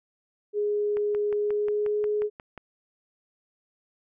sine tone with pitch glide, 415.3 to 419.9 Hz, G#4 to G#4, 0 to +19 cents, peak -23 dBFS, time 0.53-2.3 s, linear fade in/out 50 ms, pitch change +19 cents, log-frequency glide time 1.36-2.07 s
click train, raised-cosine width 0.5 ms, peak -25 dBFS, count 10, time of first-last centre 0.97-2.577 s, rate 5.6 Hz
effects none

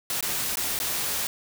white noise with dropouts, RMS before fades -28 dBFS, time 0.1-1.27 s, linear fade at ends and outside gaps 1 ms, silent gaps 0.208-0.226 / 0.556-0.571 / 0.79-0.8 s, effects none

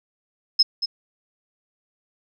sine tone with echo, 5160 Hz, E8, 38 cents flat, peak -11 dBFS, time 0.59-0.63 s, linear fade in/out 10 ms, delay 230 ms, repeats 1, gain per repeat -10 dB, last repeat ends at 0.86 s, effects none

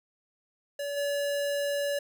square tone with level steps, 571 Hz, D5, 49 cents flat, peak -32 / -28 dBFS, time 0.79-1.99 s, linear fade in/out 5 ms, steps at 0.96 s, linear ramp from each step 20 ms, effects none

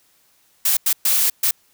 blue noise bursts at uneven times, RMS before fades -17 dBFS, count 4, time 0.65-0.77 / 0.86-0.93 / 1.05-1.3 / 1.43-1.51 s, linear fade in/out 5 ms, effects white hiss -59 dBFS RMS until 1.73 s

